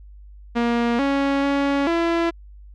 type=tone with pitch steps; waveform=sawtooth; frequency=236.3 / 277.6 / 280.2 / 336.2 Hz; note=A#3 / C#4 / C#4 / E4; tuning=+24 / +3 / +19 / +34 cents; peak=-14 dBFS; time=0.55-2.31 s; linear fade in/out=20 ms; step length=440 ms; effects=added 50 Hz sine -40 dBFS peak until 2.74 s + low-pass 3000 Hz 12 dB/octave